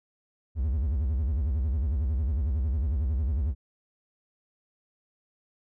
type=tone with vibrato; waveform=triangle; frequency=70.2 Hz; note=C#2; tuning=22 cents sharp; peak=-22 dBFS; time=0.55-3.55 s; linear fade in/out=50 ms; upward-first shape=sine; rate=11 Hz; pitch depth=280 cents each way; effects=none